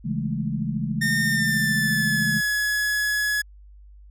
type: chord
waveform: sine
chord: A major seventh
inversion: first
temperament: just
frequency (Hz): 137.5 / 165 / 206.2 / 220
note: C#3 / E3 / G#3 / A3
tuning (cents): -14 / +2 / -12 / 0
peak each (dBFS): -29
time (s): 0.04-2.41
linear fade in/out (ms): 20
type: tone with pitch glide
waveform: 45% pulse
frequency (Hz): 1823 to 1691.1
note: A#6 to G#6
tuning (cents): -39 to +31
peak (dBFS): -21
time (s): 1.01-3.42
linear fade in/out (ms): 10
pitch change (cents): -130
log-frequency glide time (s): 1.23-2.37
effects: added 50 Hz sine -44 dBFS peak until 4.1 s